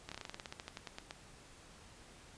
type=slowing click train; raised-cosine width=0.2 ms; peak=-26 dBFS; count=17; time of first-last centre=0.09-1.109 s; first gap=26 ms; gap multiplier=1.11; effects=pink hiss -58 dBFS RMS until 2.37 s + resampled to 22050 Hz